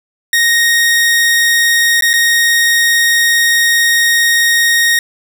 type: tone with dropouts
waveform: sawtooth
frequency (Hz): 1864.7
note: A#6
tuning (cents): 0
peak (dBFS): -5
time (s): 0.33-4.99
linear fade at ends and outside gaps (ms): 2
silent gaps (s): 2.009-2.022 / 2.132-2.137
effects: none